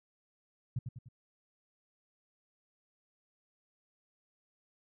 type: tone with echo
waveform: sine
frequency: 123.47 Hz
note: B2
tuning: in tune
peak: -30 dBFS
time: 0.76-0.79 s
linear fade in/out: 5 ms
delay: 99 ms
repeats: 3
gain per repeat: -6 dB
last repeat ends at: 1.087 s
effects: none